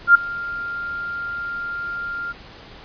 sine tone with ADSR envelope, 1396.9 Hz, F6, in tune, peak -4 dBFS, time 0.07-2.33 s, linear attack 78 ms, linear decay 9 ms, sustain -21 dB, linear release 21 ms, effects pink hiss -42 dBFS RMS until 2.84 s + resampled to 11025 Hz

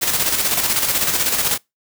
white noise with tremolo, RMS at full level -17 dBFS, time 0.01-1.58 s, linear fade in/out 20 ms, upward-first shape square, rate 16 Hz, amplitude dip 45%, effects noise-tail reverb RT60 0.2 s tail -25 dB re dry

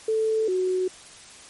sine tone pair in turn, 440 / 370 Hz, A4 / F#4, 0 / 0 cents, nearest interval minor third, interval 300 cents, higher first, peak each -20 / -21 dBFS, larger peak first, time 0.08-0.48 / 0.48-0.88 s, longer neither, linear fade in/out 5 ms, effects white hiss -46 dBFS RMS until 1.49 s + MP3 48 kbps

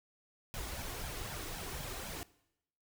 pink noise with flanger, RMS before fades -42 dBFS, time 0.54-2.23 s, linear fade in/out 0 ms, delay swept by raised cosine 1.2 to 2.8 ms, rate 3.9 Hz, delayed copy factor +0.55, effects noise-tail reverb RT60 0.8 s tail -20 dB re dry

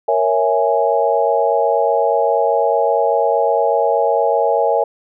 sine chord, A# half-diminished seventh, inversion none, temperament equal, 466.2 / 554.4 / 659.3 / 830.6 Hz, A#4 / C#5 / E5 / G#5, 0 / 0 / 0 / 0 cents, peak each -18 dBFS, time 0.08-4.84 s, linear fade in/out 5 ms, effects none

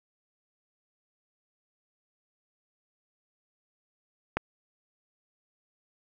click, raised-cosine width 0.5 ms, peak -11 dBFS, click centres 4.37 s, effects none

